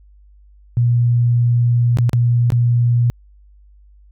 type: tone with dropouts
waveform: sine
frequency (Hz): 119.9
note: A#2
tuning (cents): +49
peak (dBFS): -11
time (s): 0.77-3.1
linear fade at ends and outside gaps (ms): 0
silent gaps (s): 1.972-1.986 / 2.094-2.132 / 2.503-2.521
effects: added 50 Hz sine -44 dBFS peak until 4.11 s